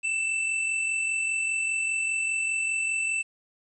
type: tone pair together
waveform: square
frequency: 2655 / 2700 Hz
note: E7 / E7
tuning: +12 / +41 cents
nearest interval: unison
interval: 29 cents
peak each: -26 / -37 dBFS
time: 0.03-3.23 s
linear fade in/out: 20 ms
effects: resampled to 22050 Hz + 10-bit